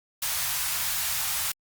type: band-stop noise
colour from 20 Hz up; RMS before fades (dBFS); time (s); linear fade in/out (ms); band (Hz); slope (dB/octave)
white; -28; 0.22-1.52; 5; 140 to 740; 24
effects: Opus 48 kbps